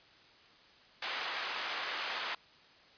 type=band-pass noise; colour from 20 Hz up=pink; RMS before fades=-38 dBFS; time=1.02-2.35 s; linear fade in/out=5 ms; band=1000 to 4300 Hz; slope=12 dB/octave; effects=white hiss -60 dBFS RMS until 2.97 s + resampled to 11025 Hz